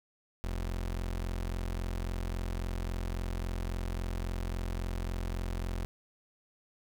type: tone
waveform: 30% pulse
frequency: 43.65 Hz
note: F1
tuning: in tune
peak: -30 dBFS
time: 0.44-5.85 s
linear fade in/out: 0 ms
effects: none